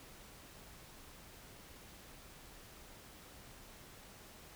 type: silence
effects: pink hiss -56 dBFS RMS until 4.55 s